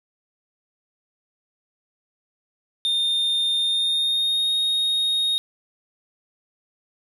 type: tone with pitch glide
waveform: triangle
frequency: 3637 to 3726 Hz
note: A#7 to A#7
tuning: -43 to -2 cents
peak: -18 dBFS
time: 2.85-5.38 s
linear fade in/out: 0 ms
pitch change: +41 cents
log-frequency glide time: 3.58-4.54 s
effects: none